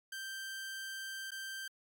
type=tone with dropouts; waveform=sawtooth; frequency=1568 Hz; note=G6; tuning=in tune; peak=-37 dBFS; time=0.12-1.68 s; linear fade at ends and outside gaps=5 ms; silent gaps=1.307-1.317 s; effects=MP3 96 kbps